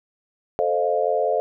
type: chord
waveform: sine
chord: F dominant seventh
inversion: first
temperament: equal with one note detuned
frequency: 440 / 523.3 / 613 / 698.5 Hz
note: A4 / C5 / Eb5 / F5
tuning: 0 / 0 / -26 / 0 cents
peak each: -24 dBFS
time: 0.59-1.4 s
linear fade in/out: 0 ms
effects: none